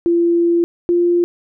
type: tone pair in turn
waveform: sine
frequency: 341.6 / 348 Hz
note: F4 / F4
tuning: -38 / -6 cents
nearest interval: unison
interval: 32 cents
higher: second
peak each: -11 dBFS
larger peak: neither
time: 0.06-0.64 / 0.89-1.24 s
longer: first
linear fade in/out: 0 ms
effects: none